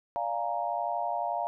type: chord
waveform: sine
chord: Bb dominant seventh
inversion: first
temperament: equal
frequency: 587.3 / 698.5 / 830.6 / 932.3 Hz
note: D5 / F5 / Ab5 / Bb5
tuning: 0 / 0 / 0 / 0 cents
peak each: -37 / -31 / -36 / -34 dBFS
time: 0.16-1.47 s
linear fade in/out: 0 ms
effects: none